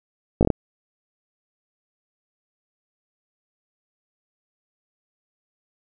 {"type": "slowing click train", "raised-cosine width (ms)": 2, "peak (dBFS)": -4, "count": 5, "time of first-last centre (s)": [0.41, 0.503], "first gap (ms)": 18, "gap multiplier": 1.17, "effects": []}